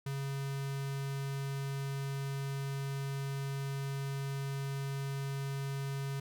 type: tone with notch filter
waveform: square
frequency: 137.8 Hz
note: C#3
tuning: 10 cents flat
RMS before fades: -37 dBFS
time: 0.06-6.2 s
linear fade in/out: 5 ms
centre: 580 Hz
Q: 1.6
effects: none